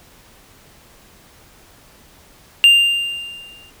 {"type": "tone with exponential decay", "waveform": "triangle", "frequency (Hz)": 2794, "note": "F7", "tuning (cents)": 0, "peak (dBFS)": -3, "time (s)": [2.64, 3.7], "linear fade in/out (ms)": 0, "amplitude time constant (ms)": 230, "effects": ["pink hiss -48 dBFS RMS until 3.8 s"]}